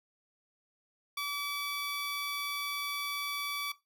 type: tone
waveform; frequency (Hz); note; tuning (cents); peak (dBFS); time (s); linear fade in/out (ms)
15% pulse; 1149; D6; -38; -27; 1.17-3.72; 5
effects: noise-tail reverb RT60 0.2 s tail -17 dB re dry